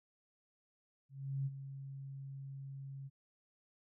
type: tone with ADSR envelope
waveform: sine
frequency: 136.7 Hz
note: C#3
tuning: 24 cents flat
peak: -33 dBFS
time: 1.09-3.1 s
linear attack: 370 ms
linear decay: 36 ms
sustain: -11 dB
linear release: 35 ms
effects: none